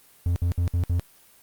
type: tone bursts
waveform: triangle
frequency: 86.9 Hz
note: F2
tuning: 8 cents flat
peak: -18 dBFS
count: 5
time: 0.26-0.996 s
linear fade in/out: 0 ms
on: 100 ms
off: 59 ms
effects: white hiss -55 dBFS RMS until 1.42 s + Opus 32 kbps